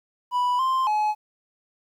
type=tone with pitch steps; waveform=triangle; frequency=986 / 1047 / 849 Hz; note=B5 / C6 / G#5; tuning=-3 / +1 / +38 cents; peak=-18 dBFS; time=0.31-1.15 s; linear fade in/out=50 ms; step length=280 ms; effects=10-bit